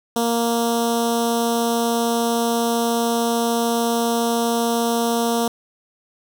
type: tone with notch filter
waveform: 10% pulse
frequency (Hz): 233.1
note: A#3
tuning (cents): 0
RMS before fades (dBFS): -20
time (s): 0.16-5.48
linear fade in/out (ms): 2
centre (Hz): 1900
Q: 0.56
effects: none